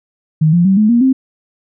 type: tone with pitch steps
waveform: sine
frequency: 156.3 / 173.43 / 192.43 / 213.5 / 236.9 / 262.9 Hz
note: D#3 / F3 / G3 / G#3 / A#3 / C4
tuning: +8 / -12 / -32 / +48 / +28 / +8 cents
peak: -7 dBFS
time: 0.41-1.13 s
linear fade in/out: 10 ms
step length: 120 ms
effects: none

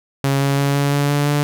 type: tone with pitch steps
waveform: sawtooth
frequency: 137.9 / 139.18 / 140.47 / 141.78 / 143.09 / 144.42 / 145.76 Hz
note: C#3 / C#3 / C#3 / C#3 / D3 / D3 / D3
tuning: -9 / +7 / +23 / +39 / -45 / -29 / -13 cents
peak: -11 dBFS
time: 0.24-1.43 s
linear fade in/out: 0 ms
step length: 170 ms
effects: none

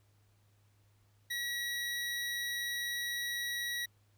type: tone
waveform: 25% pulse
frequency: 1919 Hz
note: A#6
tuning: 50 cents sharp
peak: -31 dBFS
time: 1.3-3.86 s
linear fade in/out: 10 ms
effects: added 102 Hz sine -66 dBFS peak until 4.17 s + pink hiss -74 dBFS RMS until 4.17 s

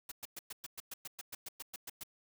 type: noise bursts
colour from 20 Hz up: white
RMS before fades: -44 dBFS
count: 15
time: 0.09-2.035 s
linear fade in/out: 5 ms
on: 27 ms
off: 110 ms
effects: none

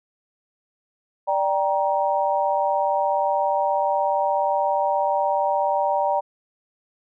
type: chord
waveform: sine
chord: G minor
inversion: second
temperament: just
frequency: 588 / 784 / 940.8 Hz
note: D5 / G5 / Bb5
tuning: +2 / 0 / +16 cents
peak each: -23 dBFS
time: 1.27-6.21 s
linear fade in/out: 20 ms
effects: none

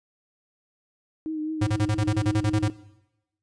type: tone with vibrato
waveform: sine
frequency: 311.1 Hz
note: D#4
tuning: in tune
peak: -27 dBFS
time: 1.26-2.7 s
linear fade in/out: 0 ms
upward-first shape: triangle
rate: 4.8 Hz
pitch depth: 40 cents each way
type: tone bursts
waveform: square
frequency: 107 Hz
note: A2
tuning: 48 cents flat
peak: -21 dBFS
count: 12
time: 1.61-2.684 s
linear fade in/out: 10 ms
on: 62 ms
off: 30 ms
effects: noise-tail reverb RT60 0.9 s tail -18 dB re dry + resampled to 22050 Hz

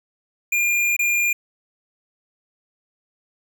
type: tone with dropouts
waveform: square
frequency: 2407 Hz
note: D7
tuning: 42 cents sharp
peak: -18 dBFS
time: 0.52-1.33 s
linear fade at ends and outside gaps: 5 ms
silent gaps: 0.966-0.991 s
effects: none

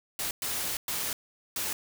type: noise bursts at uneven times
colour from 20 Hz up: white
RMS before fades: -32 dBFS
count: 4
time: 0.19-0.31 / 0.42-0.77 / 0.88-1.13 / 1.56-1.73 s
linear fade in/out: 2 ms
effects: none

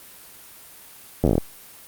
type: slowing click train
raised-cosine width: 2 ms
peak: -5 dBFS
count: 9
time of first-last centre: 1.24-1.38 s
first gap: 11 ms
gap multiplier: 1.13
effects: white hiss -45 dBFS RMS until 1.87 s + Opus 32 kbps

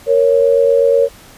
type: tone pair together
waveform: sine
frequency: 466.2 / 554.4 Hz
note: A#4 / C#5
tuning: 0 / 0 cents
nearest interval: minor third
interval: 300 cents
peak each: -11 dBFS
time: 0.06-1.09 s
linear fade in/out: 50 ms
effects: pink hiss -41 dBFS RMS until 1.37 s + resampled to 32000 Hz

